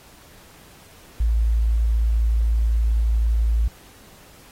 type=tone; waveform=sine; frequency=56 Hz; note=A1; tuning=31 cents sharp; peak=-16 dBFS; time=1.2-3.68 s; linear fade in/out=5 ms; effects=pink hiss -49 dBFS RMS until 4.51 s + AAC 48 kbps